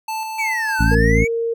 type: tone with tremolo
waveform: square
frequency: 880 Hz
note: A5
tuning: in tune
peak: -23 dBFS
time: 0.08-0.95 s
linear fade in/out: 5 ms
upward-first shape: square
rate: 3.3 Hz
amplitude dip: 30%
type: exponential two-way sweep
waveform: triangle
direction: down then up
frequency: 2349 to 1465 to 2310 Hz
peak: -18 dBFS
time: 0.38-1.28 s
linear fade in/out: 20 ms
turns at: 0.81 s
type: harmonic tone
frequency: 55.5 Hz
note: A1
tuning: 16 cents sharp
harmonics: 1 / 2 / 3 / 4 / 5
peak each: -16 / -19 / -21 / -22 / -23 dBFS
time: 0.79-1.25 s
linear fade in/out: 20 ms
type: tone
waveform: sine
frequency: 461.3 Hz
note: A#4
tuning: 18 cents flat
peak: -18 dBFS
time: 0.91-1.54 s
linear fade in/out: 10 ms
effects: none